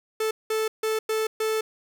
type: tone bursts at uneven times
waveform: 45% pulse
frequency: 438.2 Hz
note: A4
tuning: 7 cents flat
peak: -23 dBFS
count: 5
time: 0.2-0.31 / 0.5-0.68 / 0.83-0.99 / 1.09-1.27 / 1.4-1.61 s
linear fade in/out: 5 ms
effects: 10-bit